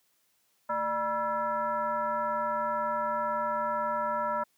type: tone with frequency modulation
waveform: sine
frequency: 968 Hz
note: B5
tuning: 35 cents flat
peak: -27 dBFS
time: 0.69-4.44 s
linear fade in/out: 10 ms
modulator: 371 Hz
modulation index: 1.2
effects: white hiss -71 dBFS RMS until 4.57 s + high-pass 80 Hz 12 dB/octave